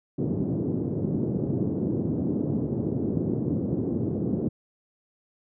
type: band-pass noise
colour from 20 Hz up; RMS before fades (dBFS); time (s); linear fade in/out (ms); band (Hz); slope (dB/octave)
white; -27; 0.18-4.49; 10; 100 to 350; 24
effects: none